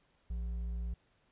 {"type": "tone with hard clipping", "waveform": "triangle", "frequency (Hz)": 58.27, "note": "A#1", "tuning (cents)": 0, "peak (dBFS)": -36, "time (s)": [0.3, 0.94], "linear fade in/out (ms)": 5, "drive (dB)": 8, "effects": ["pink hiss -72 dBFS RMS until 1.31 s", "resampled to 8000 Hz"]}